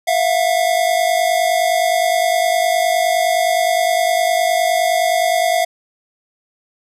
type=tone pair together; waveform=square; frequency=664.3 / 714 Hz; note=E5 / F5; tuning=+13 / +38 cents; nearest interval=minor second; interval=125 cents; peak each=-17 dBFS; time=0.07-5.65 s; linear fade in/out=10 ms; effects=resampled to 32000 Hz + 8-bit